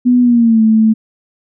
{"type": "tone with pitch glide", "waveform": "sine", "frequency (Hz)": [246.9, 220], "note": ["B3", "A3"], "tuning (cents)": [0, 0], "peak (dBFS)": -6, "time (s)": [0.05, 0.94], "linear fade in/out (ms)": 20, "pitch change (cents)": -200, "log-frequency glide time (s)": [0.21, 0.62], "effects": []}